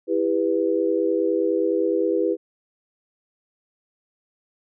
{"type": "chord", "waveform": "sine", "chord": "E minor", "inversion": "none", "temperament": "equal with one note detuned", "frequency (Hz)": [329.6, 399.3, 493.9], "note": ["E4", "G4", "B4"], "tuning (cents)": [0, 32, 0], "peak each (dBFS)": -23, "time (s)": [0.07, 2.37], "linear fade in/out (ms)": 50, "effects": []}